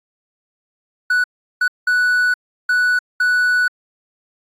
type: tone bursts at uneven times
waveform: triangle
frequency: 1480 Hz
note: F#6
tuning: in tune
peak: -11 dBFS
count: 5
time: 1.1-1.24 / 1.61-1.68 / 1.87-2.34 / 2.69-2.99 / 3.2-3.68 s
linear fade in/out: 5 ms
effects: AAC 64 kbps